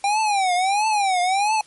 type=tone with vibrato; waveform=square; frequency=790 Hz; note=G5; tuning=13 cents sharp; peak=-18 dBFS; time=0.04-1.61 s; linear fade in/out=2 ms; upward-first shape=triangle; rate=1.5 Hz; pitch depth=200 cents each way; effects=white hiss -51 dBFS RMS until 1.66 s + MP3 48 kbps